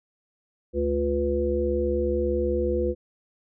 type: harmonic tone with a mistuned harmonic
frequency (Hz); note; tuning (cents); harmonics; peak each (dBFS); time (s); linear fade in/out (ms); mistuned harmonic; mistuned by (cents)
70.8; C#2; +37; 1 / 3 / 5 / 7; -28 / -32 / -26 / -26; 0.73-2.95; 50; 3; +41
effects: none